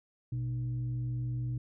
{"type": "tone with frequency modulation", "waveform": "sine", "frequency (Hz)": 123.47, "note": "B2", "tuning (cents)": 0, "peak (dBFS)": -31, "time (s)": [0.32, 1.58], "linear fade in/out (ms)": 5, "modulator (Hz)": 180, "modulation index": 0.32, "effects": []}